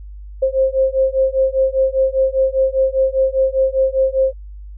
sine beating tone pair, 527 / 532 Hz, C5 / C5, +12 / +29 cents, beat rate 5 Hz, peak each -16 dBFS, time 0.42-4.33 s, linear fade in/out 10 ms, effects added 50 Hz sine -31 dBFS peak until 4.77 s

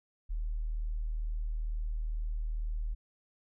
sine tone, 38.9 Hz, D#1, in tune, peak -31 dBFS, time 0.29-2.95 s, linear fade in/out 20 ms, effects none

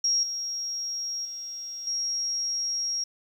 sine tone with level steps, 5600 Hz, F8, 4 cents sharp, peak -21 / -29 / -34 / -26 dBFS, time 0.04-3.04 s, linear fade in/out 5 ms, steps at 0.23 / 1.25 / 1.87 s, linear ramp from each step 2 ms, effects 9-bit

